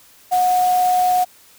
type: tone in noise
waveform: sine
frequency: 729 Hz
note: F#5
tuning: 26 cents flat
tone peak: -13 dBFS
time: 0.31-1.25 s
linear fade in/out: 20 ms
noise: white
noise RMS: -31 dBFS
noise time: 0.31-1.25 s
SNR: +15 dB
effects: white hiss -49 dBFS RMS until 1.58 s